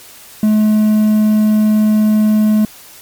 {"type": "tone with quantisation", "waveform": "triangle", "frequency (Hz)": 214, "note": "A3", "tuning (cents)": -48, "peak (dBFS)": -6, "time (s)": [0.43, 2.65], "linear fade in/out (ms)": 2, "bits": 6, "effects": ["white hiss -38 dBFS RMS until 3.01 s", "MP3 96 kbps"]}